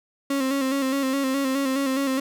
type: tone with vibrato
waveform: 35% pulse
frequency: 270 Hz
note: C#4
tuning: 45 cents flat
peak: -20 dBFS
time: 0.3-2.2 s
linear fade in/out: 5 ms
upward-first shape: square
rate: 4.8 Hz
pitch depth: 44 cents each way
effects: none